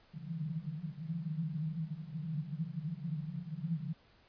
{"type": "band-pass noise", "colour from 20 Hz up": "pink", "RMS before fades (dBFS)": -39, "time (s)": [0.13, 3.94], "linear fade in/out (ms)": 10, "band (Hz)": [150, 170], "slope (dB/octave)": 96, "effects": ["pink hiss -65 dBFS RMS until 4.28 s", "resampled to 11025 Hz"]}